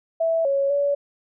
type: tone with pitch steps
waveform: sine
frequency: 657 / 554 / 569 Hz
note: E5 / C#5 / C#5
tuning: -6 / -1 / +45 cents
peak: -18 dBFS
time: 0.2-0.95 s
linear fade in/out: 10 ms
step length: 250 ms
effects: none